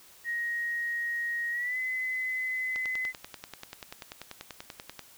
sine tone with pitch glide, 1881 to 2028 Hz, A#6 to B6, +15 to +45 cents, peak -29 dBFS, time 0.24-3.13 s, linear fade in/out 50 ms, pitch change +130 cents, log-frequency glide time 1.51-1.78 s
click train, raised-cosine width 0.2 ms, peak -22 dBFS, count 24, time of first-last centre 2.76-4.993 s, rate 10.3 Hz
effects white hiss -55 dBFS RMS until 5.17 s

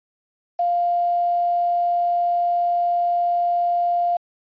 sine tone with quantisation, 698.5 Hz, F5, in tune, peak -17 dBFS, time 0.59-4.17 s, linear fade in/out 5 ms, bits 7, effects resampled to 11025 Hz

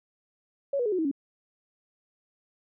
sine tone with pitch steps, 557 / 484.9 / 422.1 / 367.5 / 319.9 / 278.5 Hz, C#5 / B4 / G#4 / F#4 / D#4 / C#4, +8 / -32 / +28 / -12 / +48 / +8 cents, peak -24 dBFS, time 0.73-1.114 s, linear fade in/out 5 ms, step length 64 ms, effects none

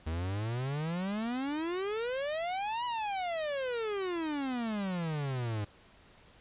45% pulse exponential two-way sweep, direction up then down, 77.2 to 991 to 101 Hz, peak -32 dBFS, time 0.06-5.65 s, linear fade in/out 10 ms, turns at 2.85 s, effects pink hiss -59 dBFS RMS until 6.4 s + resampled to 8000 Hz

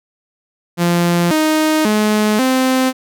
sawtooth tone with pitch steps, 172.9 / 311.2 / 212.6 / 259.4 Hz, F3 / D#4 / G#3 / C4, -17 / 0 / +41 / -15 cents, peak -8 dBFS, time 0.77-2.93 s, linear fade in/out 50 ms, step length 540 ms, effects none

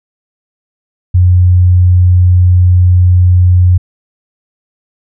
sine tone, 90 Hz, F#2, 47 cents flat, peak -3 dBFS, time 1.14-3.78 s, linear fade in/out 10 ms, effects none

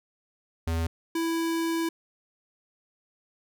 square tone pair in turn, 82.41 / 330.3 Hz, E2 / E4, 0 / +4 cents, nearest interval 2 octaves, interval 2404 cents, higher second, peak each -26 dBFS, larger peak neither, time 0.67-0.87 / 1.15-1.89 s, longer second, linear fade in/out 5 ms, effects none

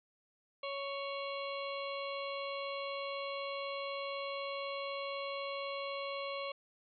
harmonic tone with a mistuned harmonic, 556 Hz, C#5, 5 cents sharp, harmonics 1 / 2 / 4 / 5 / 6 / 7, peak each -40 / -43 / -47 / -47 / -50 / -51 dBFS, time 0.63-6.52 s, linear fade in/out 5 ms, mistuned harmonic 7, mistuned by +91 cents, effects none

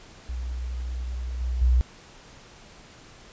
sine tone with level steps, 61.8 Hz, B1, 2 cents sharp, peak -28 / -24 / -16 dBFS, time 0.29-1.81 s, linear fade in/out 0 ms, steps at 1.4 / 1.61 s, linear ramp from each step 10 ms, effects pink hiss -49 dBFS RMS until 3.32 s + resampled to 16000 Hz

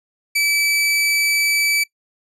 sawtooth tone, 2306 Hz, D7, 32 cents flat, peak -12 dBFS, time 0.35-1.84 s, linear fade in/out 10 ms, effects noise-tail reverb RT60 0.1 s tail -20 dB re dry + resampled to 32000 Hz

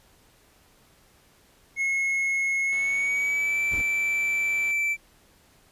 triangle tone with pitch glide, 2173 to 2329 Hz, C#7 to D7, -35 to -15 cents, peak -21 dBFS, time 1.76-4.97 s, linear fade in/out 50 ms, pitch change +120 cents, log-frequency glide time 2.64-3.6 s
click train, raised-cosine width 0.3 ms, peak -29 dBFS, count 195, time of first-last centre 2.73-4.71 s, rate 98 Hz
brown noise, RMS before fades -36 dBFS, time 3.71-3.82 s, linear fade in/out 10 ms
effects pink hiss -59 dBFS RMS until 5.71 s + resampled to 32000 Hz

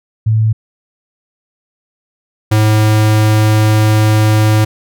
sine / square tone pair in turn, 110 / 107.74 Hz, A2 / A2, 0 / -36 cents, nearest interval unison, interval 36 cents, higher first, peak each -8 dBFS, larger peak neither, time 0.26-0.53 / 2.51-4.65 s, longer second, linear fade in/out 10 ms, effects none

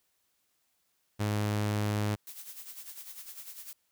sawtooth tone, 104.7 Hz, G#2, 15 cents sharp, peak -24 dBFS, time 1.19-2.16 s, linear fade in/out 20 ms
blue noise with tremolo, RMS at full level -43 dBFS, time 2.27-3.73 s, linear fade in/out 0 ms, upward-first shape sine, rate 10 Hz, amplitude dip 65%
effects white hiss -75 dBFS RMS until 3.91 s

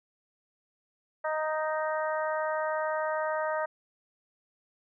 harmonic tone, 311.1 Hz, D#4, in tune, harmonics 2 / 3 / 4 / 5 / 6, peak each -30 / -34 / -36 / -38 / -40 dBFS, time 1.24-3.66 s, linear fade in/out 10 ms, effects none

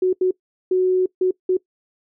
sine tone bursts at uneven times, 369.6 Hz, F#4, 2 cents flat, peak -14 dBFS, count 5, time 0.02-0.13 / 0.21-0.31 / 0.71-1.06 / 1.21-1.31 / 1.49-1.57 s, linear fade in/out 5 ms, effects noise-tail reverb RT60 0.1 s tail -21 dB re dry

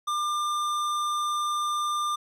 sine tone with hard clipping, 1197 Hz, D6, 33 cents sharp, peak -27 dBFS, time 0.07-2.16 s, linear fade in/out 10 ms, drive 14 dB, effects none

